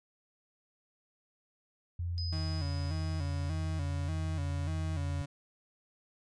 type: tone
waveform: sine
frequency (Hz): 86.6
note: F2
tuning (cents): -14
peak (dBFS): -32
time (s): 1.99-5.22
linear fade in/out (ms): 5
type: tone with exponential decay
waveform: sine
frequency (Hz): 5010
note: D#8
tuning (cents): +11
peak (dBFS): -38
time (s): 2.18-4.76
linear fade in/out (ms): 0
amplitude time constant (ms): 560
type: tone with vibrato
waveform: 35% pulse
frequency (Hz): 150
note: D3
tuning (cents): +37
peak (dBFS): -36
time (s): 2.32-5.26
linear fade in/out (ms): 10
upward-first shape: square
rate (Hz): 1.7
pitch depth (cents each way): 97
effects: resampled to 22050 Hz